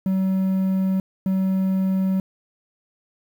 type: tone pair in turn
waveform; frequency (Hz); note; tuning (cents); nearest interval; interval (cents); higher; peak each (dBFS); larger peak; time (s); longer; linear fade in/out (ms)
triangle; 190 / 190; F#3 / F#3; +46 / +46; unison; 0; neither; -16; neither; 0.06-1 / 1.26-2.2; neither; 2
effects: 8-bit